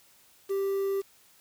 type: tone with quantisation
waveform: triangle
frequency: 392 Hz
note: G4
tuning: in tune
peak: -24 dBFS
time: 0.49-1.02 s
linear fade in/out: 20 ms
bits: 8
effects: white hiss -60 dBFS RMS until 1.4 s